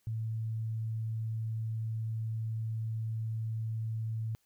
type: tone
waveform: sine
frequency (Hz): 111.5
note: A2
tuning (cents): +23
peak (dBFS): -32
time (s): 0.07-4.35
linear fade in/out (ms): 0
effects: white hiss -74 dBFS RMS until 4.45 s